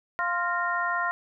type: harmonic tone with a mistuned harmonic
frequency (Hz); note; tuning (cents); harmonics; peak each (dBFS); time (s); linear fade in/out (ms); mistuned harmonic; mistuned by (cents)
349.2; F4; 0; 2 / 3 / 4 / 5; -32 / -29 / -29 / -31; 0.19-1.11; 0; 5; +94
effects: none